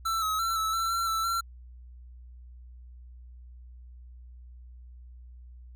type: tone with pitch steps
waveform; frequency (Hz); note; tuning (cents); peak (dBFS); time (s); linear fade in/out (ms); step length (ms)
square; 1333 / 1278 / 1347 / 1307 / 1342 / 1358 / 1325 / 1360; E6 / D#6 / E6 / E6 / E6 / F6 / E6 / F6; +19 / +46 / +37 / -15 / +31 / -49 / +9 / -46; -27; 0.05-1.41; 10; 170
effects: added 61 Hz sine -45 dBFS peak until 5.75 s